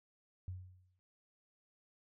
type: tone with exponential decay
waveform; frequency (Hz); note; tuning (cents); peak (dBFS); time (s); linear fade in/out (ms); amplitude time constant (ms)
sine; 91.8; F#2; -13; -38; 0.48-0.99; 0; 110
effects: none